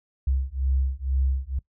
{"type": "beating tone pair", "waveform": "sine", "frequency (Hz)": [65.41, 67.51], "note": ["C2", "C#2"], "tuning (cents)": [0, -45], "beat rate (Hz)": 2.1, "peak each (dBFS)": -25, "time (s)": [0.27, 1.59], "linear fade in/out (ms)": 5, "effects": ["noise-tail reverb RT60 0.1 s tail -20 dB re dry"]}